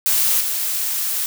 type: noise with level steps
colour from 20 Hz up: blue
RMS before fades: -17 / -22 dBFS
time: 0.06-1.26 s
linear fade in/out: 0 ms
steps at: 0.4 s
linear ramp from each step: 10 ms
effects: none